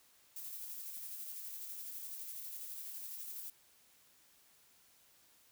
violet noise with tremolo, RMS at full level -45 dBFS, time 0.36-3.5 s, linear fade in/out 2 ms, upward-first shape square, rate 12 Hz, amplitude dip 25%, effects white hiss -67 dBFS RMS until 5.51 s

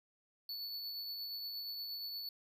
square tone with tremolo, 4447 Hz, C#8, 5 cents sharp, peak -40 dBFS, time 0.49-2.29 s, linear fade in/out 2 ms, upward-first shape triangle, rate 8.5 Hz, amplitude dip 30%, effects none

